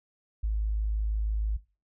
sine tone, 53.1 Hz, G#1, 39 cents sharp, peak -25 dBFS, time 0.43-1.57 s, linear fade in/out 10 ms, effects noise-tail reverb RT60 0.3 s tail -18 dB re dry

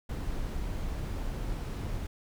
brown noise, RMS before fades -34 dBFS, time 0.09-2.07 s, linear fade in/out 5 ms, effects none

